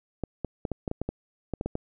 clicks, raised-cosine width 2 ms, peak -16 dBFS, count 12, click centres 0.237 / 0.447 / 0.652 / 0.717 / 0.878 / 0.914 / 1.016 / 1.09 / 1.537 / 1.611 / 1.66 / 1.754 s, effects none

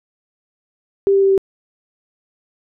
sine tone with pitch steps, 394.8 / 392.3 / 389.8 / 387.3 Hz, G4 / G4 / G4 / G4, +12 / +1 / -10 / -21 cents, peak -10 dBFS, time 1.07-1.378 s, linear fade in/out 0 ms, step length 77 ms, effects none

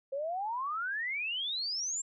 sine exponential sweep, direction up, 528 to 7530 Hz, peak -32 dBFS, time 0.12-2.02 s, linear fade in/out 10 ms, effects none

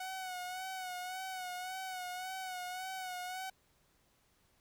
sawtooth tone with vibrato, 740 Hz, F#5, in tune, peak -36 dBFS, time 0-3.5 s, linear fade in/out 5 ms, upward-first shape sine, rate 1.8 Hz, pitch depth 45 cents each way, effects pink hiss -72 dBFS RMS until 4.6 s

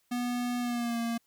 square tone with pitch glide, 244.2 to 232.4 Hz, B3 to A#3, -19 to -5 cents, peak -30 dBFS, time 0.11-1.18 s, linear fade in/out 10 ms, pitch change -86 cents, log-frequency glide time 0.6-0.99 s, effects white hiss -72 dBFS RMS until 1.26 s

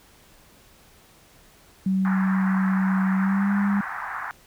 sine tone with pitch glide, 190.2 to 200.6 Hz, F#3 to G3, +48 to +40 cents, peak -19 dBFS, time 1.86-3.81 s, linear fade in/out 5 ms, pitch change +92 cents, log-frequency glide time 3.17-3.52 s
white band-pass noise, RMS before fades -32 dBFS, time 2.05-4.31 s, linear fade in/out 0 ms, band 770 to 1800 Hz, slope 48 dB/octave
effects pink hiss -54 dBFS RMS until 4.46 s

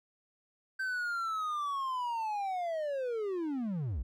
triangle linear sweep, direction down, 1558 to 47.77 Hz, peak -30 dBFS, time 0.79-4.03 s, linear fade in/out 10 ms, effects none

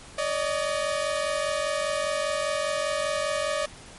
sawtooth tone pair together, 570 / 615 Hz, C#5 / D#5, +48 / -20 cents, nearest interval minor second, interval 132 cents, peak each -24 dBFS, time 0.18-3.66 s, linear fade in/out 5 ms, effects pink hiss -46 dBFS RMS until 3.98 s + MP3 48 kbps

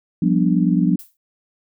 sine chord, G dominant seventh, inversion third, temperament just, 176.4 / 196 / 245 / 294 Hz, F3 / G3 / B3 / D4, +18 / 0 / -14 / +2 cents, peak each -17 / -20 / -20 / -21 dBFS, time 0.22-0.96 s, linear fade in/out 5 ms
violet noise with exponential decay, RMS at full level -34 dBFS, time 0.99-1.17 s, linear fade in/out 2 ms, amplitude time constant 38 ms
effects none

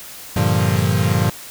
40% pulse chord, G minor seventh, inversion none, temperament equal, 98 / 116.54 / 146.83 / 174.61 Hz, G2 / Bb2 / D3 / F3, 0 / 0 / 0 / 0 cents, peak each -18 / -19 / -21 / -20 dBFS, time 0.36-1.3 s, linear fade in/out 5 ms, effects white hiss -36 dBFS RMS until 1.5 s

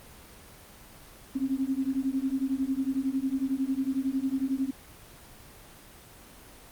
sine beating tone pair, 261.6 / 272.6 Hz, C4 / C#4, 0 / -29 cents, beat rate 11 Hz, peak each -29 dBFS, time 1.35-4.71 s, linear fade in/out 10 ms, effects pink hiss -50 dBFS RMS until 6.71 s + Opus 24 kbps

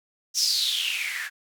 blue noise with band-pass filter sweep, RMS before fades -26 dBFS, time 0.34-1.3 s, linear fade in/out 50 ms, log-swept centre 5800 to 1600 Hz, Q 8, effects none

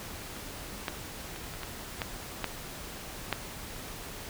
clicks, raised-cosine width 0.3 ms, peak -26 / -14 / -25 / -27 / -20 / -14 / -13 / -11 dBFS, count 8, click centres 0.365 / 0.882 / 1.361 / 1.538 / 1.633 / 2.018 / 2.443 / 3.327 s, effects pink hiss -42 dBFS RMS until 4.29 s

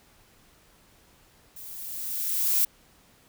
violet noise with level ramp, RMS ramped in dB -43 to -21 dBFS, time 1.56-2.65 s, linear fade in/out 5 ms, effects pink hiss -59 dBFS RMS until 3.28 s

